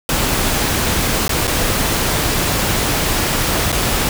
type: noise with dropouts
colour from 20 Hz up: pink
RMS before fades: -17 dBFS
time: 0.09-4.09 s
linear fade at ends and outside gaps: 1 ms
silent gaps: 1.28-1.293 / 1.471-1.477 / 3.719-3.726 s
effects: none